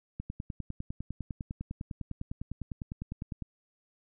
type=click train; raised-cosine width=5 ms; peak=-24 dBFS; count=33; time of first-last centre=0.2-3.423 s; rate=9.93 Hz; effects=none

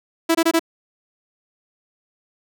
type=tone bursts; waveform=sawtooth; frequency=329.6 Hz; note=E4; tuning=in tune; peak=-10 dBFS; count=4; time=0.29-0.595 s; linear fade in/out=10 ms; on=59 ms; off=23 ms; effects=none

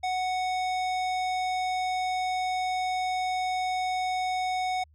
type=tone; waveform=square; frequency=740 Hz; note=F#5; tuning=in tune; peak=-27 dBFS; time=0.03-4.84 s; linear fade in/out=10 ms; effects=added 76 Hz sine -56 dBFS peak until 4.94 s + low-pass 6000 Hz 12 dB/octave

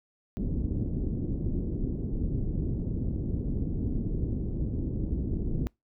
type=low-pass noise; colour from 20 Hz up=pink; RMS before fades=-30 dBFS; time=0.37-5.67 s; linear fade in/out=0 ms; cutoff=330 Hz; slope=24 dB/octave; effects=noise-tail reverb RT60 0.2 s tail -26 dB re dry

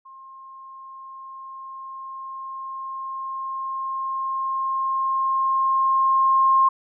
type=tone with level ramp; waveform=sine; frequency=1065 Hz; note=C6; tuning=30 cents sharp; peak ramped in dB=-41 to -13 dBFS; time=0.05-6.69 s; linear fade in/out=10 ms; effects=none

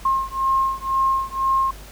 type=beating tone pair; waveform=sine; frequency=1068 / 1070 Hz; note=C6 / C6; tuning=+35 / +38 cents; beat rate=2 Hz; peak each=-21 dBFS; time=0.05-1.71 s; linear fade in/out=5 ms; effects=added 50 Hz sine -38 dBFS peak until 1.91 s + pink hiss -43 dBFS RMS until 1.91 s

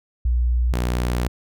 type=tone pair in turn; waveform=sine / sawtooth; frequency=60.3 / 60.68 Hz; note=B1 / B1; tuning=-41 / -30 cents; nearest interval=unison; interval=11 cents; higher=second; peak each=-16 dBFS; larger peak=neither; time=0.25-0.73 / 0.73-1.28 s; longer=second; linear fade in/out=5 ms; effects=none

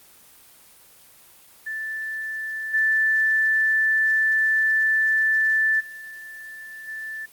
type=tone with level steps; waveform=sine; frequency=1760 Hz; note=A6; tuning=in tune; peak=-27 / -17 / -36 / -30 dBFS; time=1.66-7.26 s; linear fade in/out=10 ms; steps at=2.73 / 5.79 / 6.87 s; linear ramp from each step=20 ms; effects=white hiss -51 dBFS RMS until 7.32 s + Opus 24 kbps

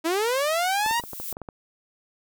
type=linear sweep; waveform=sawtooth; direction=up; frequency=311.1 to 967 Hz; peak=-18 dBFS; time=0.04-1.01 s; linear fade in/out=20 ms
type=noise with exponential growth; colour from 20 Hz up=violet; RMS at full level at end=-31 dBFS; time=0.31-1.33 s; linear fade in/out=5 ms; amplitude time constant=220 ms
type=clicks; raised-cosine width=1 ms; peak=-22 dBFS; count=10; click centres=0.862 / 0.911 / 0.998 / 1.038 / 1.133 / 1.2 / 1.327 / 1.369 / 1.417 / 1.488 s
effects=none

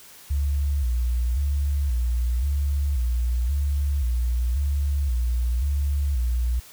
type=tone with vibrato; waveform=sine; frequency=65.41 Hz; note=C2; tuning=in tune; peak=-20 dBFS; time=0.3-6.6 s; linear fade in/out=10 ms; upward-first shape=square; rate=0.94 Hz; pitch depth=140 cents each way; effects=white hiss -47 dBFS RMS until 6.72 s

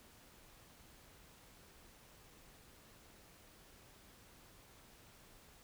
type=silence; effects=pink hiss -62 dBFS RMS until 5.63 s

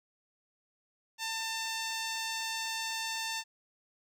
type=tone with notch filter; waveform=5% pulse; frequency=896 Hz; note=A5; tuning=31 cents sharp; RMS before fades=-36 dBFS; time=1.18-3.44 s; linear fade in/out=50 ms; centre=11000 Hz; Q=0.62; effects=none

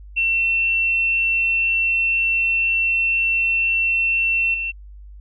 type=tone with level steps; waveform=sine; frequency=2701 Hz; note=E7; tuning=42 cents sharp; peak=-16 / -22 dBFS; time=0.16-4.72 s; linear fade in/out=20 ms; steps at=4.54 s; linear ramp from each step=2 ms; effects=added 50 Hz sine -37 dBFS peak until 5.2 s

